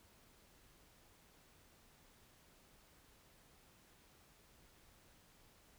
silence, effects pink hiss -67 dBFS RMS until 5.78 s

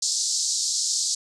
white band-pass noise, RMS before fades -25 dBFS, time 0.02-1.15 s, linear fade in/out 5 ms, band 4200 to 7900 Hz, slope 48 dB/octave, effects none

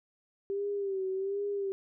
sine tone with vibrato, 392 Hz, G4, in tune, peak -30 dBFS, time 0.5-1.72 s, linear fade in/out 0 ms, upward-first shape sine, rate 1.3 Hz, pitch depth 64 cents each way, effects none

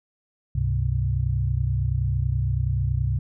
sine tone cluster, 68.5 / 100.6 / 129.8 Hz, C#2 / G2 / C3, -20 / +45 / -13 cents, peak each -25 dBFS, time 0.55-3.19 s, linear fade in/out 5 ms, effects none

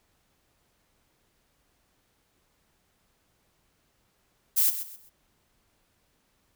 violet noise with echo, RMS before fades -22 dBFS, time 4.56-4.71 s, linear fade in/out 20 ms, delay 130 ms, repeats 3, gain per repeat -11 dB, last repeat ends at 5.1 s, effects pink hiss -70 dBFS RMS until 6.55 s

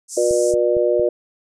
pink band-pass noise, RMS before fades -31 dBFS, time 0.08-0.55 s, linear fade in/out 50 ms, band 5800 to 9600 Hz, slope 48 dB/octave
harmonic tone, 120 Hz, B2, 49 cents flat, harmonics 3 / 4 / 5, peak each -19 / -19 / -18 dBFS, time 0.17-1.09 s, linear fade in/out 5 ms
click train, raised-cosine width 5 ms, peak -22 dBFS, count 4, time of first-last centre 0.31-0.996 s, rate 4.37 Hz
effects none

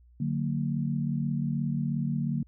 sine chord, D augmented, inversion none, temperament just, 146.83 / 183.54 / 229.4 Hz, D3 / F#3 / A#3, 0 / -14 / -28 cents, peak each -29 / -33 / -31 dBFS, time 0.2-2.43 s, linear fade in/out 5 ms, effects added 60 Hz sine -54 dBFS peak until 2.47 s

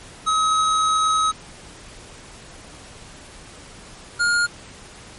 square tone pair in turn, 1275 / 1420.5 Hz, D#6 / F6, +42 / +29 cents, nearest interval major second, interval 187 cents, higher second, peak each -17 dBFS, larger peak neither, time 0.26-1.32 / 4.19-4.47 s, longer first, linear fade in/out 20 ms, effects pink hiss -42 dBFS RMS until 5.18 s + MP3 48 kbps

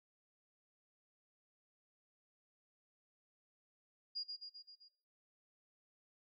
sine tone with echo, 4843 Hz, D#8, 48 cents flat, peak -38 dBFS, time 4.15-4.24 s, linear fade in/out 20 ms, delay 130 ms, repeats 5, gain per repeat -4 dB, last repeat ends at 4.89 s, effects noise-tail reverb RT60 0.8 s tail -23 dB re dry

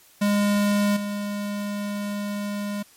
square tone with level steps, 204.5 Hz, G#3, 26 cents flat, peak -19 / -27 dBFS, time 0.21-2.83 s, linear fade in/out 10 ms, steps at 0.96 s, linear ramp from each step 10 ms, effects white hiss -54 dBFS RMS until 2.96 s + MP3 64 kbps

